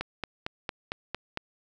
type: click train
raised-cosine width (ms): 0.3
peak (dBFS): -15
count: 7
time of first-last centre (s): 0.01-1.374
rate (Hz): 4.4
effects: none